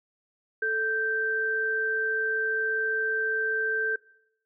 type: tone pair together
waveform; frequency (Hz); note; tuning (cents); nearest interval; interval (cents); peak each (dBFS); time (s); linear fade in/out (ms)
sine; 439.6 / 1563.7; A4 / G6; -2 / -5; octave + minor seventh; 2197; -31 / -25; 0.62-3.96; 5
effects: noise-tail reverb RT60 0.8 s tail -23 dB re dry